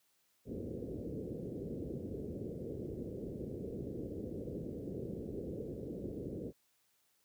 white low-pass noise, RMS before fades -42 dBFS, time 0.45-6.53 s, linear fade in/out 50 ms, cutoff 490 Hz, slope 48 dB/octave, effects white hiss -75 dBFS RMS until 7.24 s + high-pass 60 Hz 12 dB/octave

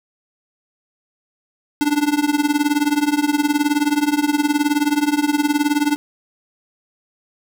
square tone with tremolo, 293.7 Hz, D4, in tune, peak -12 dBFS, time 1.81-5.96 s, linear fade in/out 0 ms, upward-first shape triangle, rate 19 Hz, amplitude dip 95%, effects none

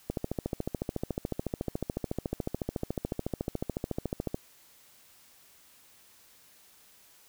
click train, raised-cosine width 2 ms, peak -17 dBFS, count 60, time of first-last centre 0.1-4.345 s, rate 13.9 Hz, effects white hiss -59 dBFS RMS until 7.28 s

